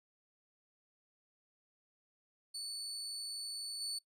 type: tone with level steps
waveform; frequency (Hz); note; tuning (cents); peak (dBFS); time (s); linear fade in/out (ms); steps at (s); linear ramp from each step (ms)
30% pulse; 4472; C#8; +14; -37 / -34; 2.54-3.99; 10; 3.8; 20
effects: noise-tail reverb RT60 0.1 s tail -20 dB re dry + resampled to 32000 Hz